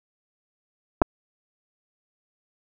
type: clicks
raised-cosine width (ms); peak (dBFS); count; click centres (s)
1; -4; 2; 1.017 / 1.02
effects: none